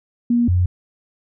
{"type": "tone pair in turn", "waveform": "sine", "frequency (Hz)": [238.4, 89.71], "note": ["A#3", "F2"], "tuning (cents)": [39, 47], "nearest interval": "octave + perfect fourth", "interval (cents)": 1692, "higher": "first", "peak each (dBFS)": -13, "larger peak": "neither", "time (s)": [[0.3, 0.48], [0.48, 0.66]], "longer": "neither", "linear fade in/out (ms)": 5, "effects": []}